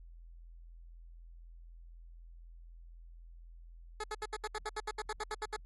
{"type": "tone bursts", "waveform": "15% pulse", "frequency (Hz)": 427.1, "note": "G#4", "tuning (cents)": 48, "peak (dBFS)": -30, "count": 15, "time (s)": [4, 5.565], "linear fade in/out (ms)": 5, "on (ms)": 39, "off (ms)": 70, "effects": ["added 42 Hz sine -50 dBFS peak until 5.65 s", "AAC 32 kbps"]}